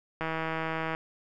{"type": "click train", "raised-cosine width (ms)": 0.5, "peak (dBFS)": -17, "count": 120, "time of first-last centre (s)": [0.21, 0.949], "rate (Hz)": 161, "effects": []}